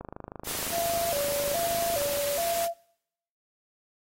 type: click train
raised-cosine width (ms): 1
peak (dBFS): -24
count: 57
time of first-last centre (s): 0.01-2.172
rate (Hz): 25.9
type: noise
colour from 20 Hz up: white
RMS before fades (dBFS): -33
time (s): 0.44-2.69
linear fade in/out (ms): 50
type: tone with vibrato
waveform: sine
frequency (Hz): 624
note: D#5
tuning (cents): +5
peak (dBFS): -27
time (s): 0.71-2.74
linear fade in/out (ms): 50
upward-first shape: square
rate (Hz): 1.2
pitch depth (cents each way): 150
effects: noise-tail reverb RT60 0.8 s tail -25 dB re dry + AAC 48 kbps